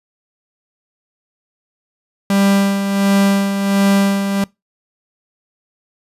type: tone with tremolo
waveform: 45% pulse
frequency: 197.8 Hz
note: G3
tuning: 16 cents sharp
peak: -10 dBFS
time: 2.3-4.44 s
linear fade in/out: 2 ms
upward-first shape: sine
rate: 1.4 Hz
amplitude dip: 55%
effects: noise-tail reverb RT60 0.2 s tail -24 dB re dry + resampled to 32000 Hz